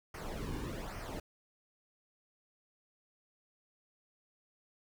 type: noise with flanger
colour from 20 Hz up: brown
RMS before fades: -41 dBFS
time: 0.14-1.2 s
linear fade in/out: 5 ms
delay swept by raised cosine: 0.26 to 1.56 ms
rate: 1.2 Hz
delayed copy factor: -0.7
effects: none